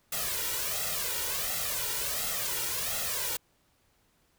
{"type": "noise with flanger", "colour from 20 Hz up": "white", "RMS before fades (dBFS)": -32, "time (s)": [0.12, 3.37], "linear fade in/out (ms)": 5, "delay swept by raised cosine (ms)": [1.5, 2.13], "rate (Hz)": 1.4, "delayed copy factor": 0.8, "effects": ["pink hiss -69 dBFS RMS until 4.38 s"]}